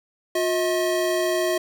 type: tone pair together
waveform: square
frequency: 358.2 / 638.2 Hz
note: F4 / D#5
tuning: +44 / +44 cents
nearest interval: minor seventh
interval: 1000 cents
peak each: -24 dBFS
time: 0.35-1.58 s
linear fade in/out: 5 ms
effects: none